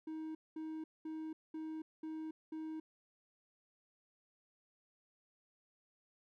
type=tone bursts; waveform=triangle; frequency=315.5 Hz; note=D#4; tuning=24 cents sharp; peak=-39 dBFS; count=6; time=0.07-2.8 s; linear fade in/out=5 ms; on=280 ms; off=210 ms; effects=none